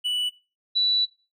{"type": "tone pair in turn", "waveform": ["triangle", "sine"], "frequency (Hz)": [2960, 3951], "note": ["F#7", "B7"], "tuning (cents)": [0, 0], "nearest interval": "perfect fourth", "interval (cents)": 500, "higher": "second", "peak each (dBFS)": [-21, -18], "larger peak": "second", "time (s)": [[0.04, 0.3], [0.75, 1.06]], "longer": "second", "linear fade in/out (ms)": 20, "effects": ["noise-tail reverb RT60 0.3 s tail -18 dB re dry"]}